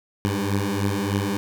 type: beating tone pair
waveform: 15% pulse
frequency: 98 / 101.3 Hz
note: G2 / G#2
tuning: 0 / -43 cents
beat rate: 3.3 Hz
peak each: -19 / -18 dBFS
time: 0.25-1.37 s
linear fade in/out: 0 ms
effects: none